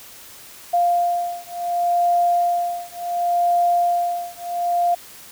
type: beating tone pair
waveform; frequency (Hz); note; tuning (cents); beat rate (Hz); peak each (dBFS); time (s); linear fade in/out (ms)
sine; 698.5 / 699.19; F5 / F5; 0 / +2; 0.69; -20; 0.73-4.95; 10
effects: white hiss -42 dBFS RMS until 5.31 s